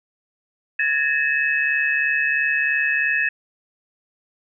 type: tone cluster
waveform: sine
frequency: 1679 / 1822 / 2580 Hz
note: G#6 / A#6 / E7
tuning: +18 / -40 / -38 cents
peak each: -22 dBFS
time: 0.79-3.29 s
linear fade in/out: 5 ms
effects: none